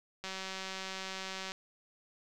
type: click train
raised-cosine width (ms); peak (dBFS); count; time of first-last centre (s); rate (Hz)
0.2; -23; 244; 0.24-1.519; 190
effects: none